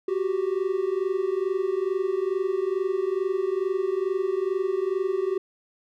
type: tone pair together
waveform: triangle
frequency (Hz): 369.7 / 392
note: F#4 / G4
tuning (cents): -1 / 0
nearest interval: minor second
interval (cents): 101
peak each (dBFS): -24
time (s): 0.08-5.38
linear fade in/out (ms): 5
effects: none